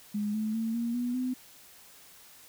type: tone with pitch steps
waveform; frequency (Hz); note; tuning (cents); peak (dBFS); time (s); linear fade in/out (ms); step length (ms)
sine; 207.9 / 216.4 / 225.2 / 234.3 / 243.8 / 253.7; G#3 / A3 / A3 / A#3 / B3 / B3; +2 / -29 / +40 / +9 / -22 / +47; -28; 0.14-1.34; 10; 200
effects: white hiss -54 dBFS RMS until 2.48 s